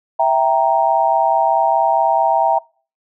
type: chord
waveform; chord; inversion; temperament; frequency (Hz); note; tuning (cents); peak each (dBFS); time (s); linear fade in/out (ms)
sine; E diminished; none; equal; 659.3 / 784 / 932.3; E5 / G5 / Bb5; 0 / 0 / 0; -16; 0.19-2.59; 10
effects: noise-tail reverb RT60 0.4 s tail -25 dB re dry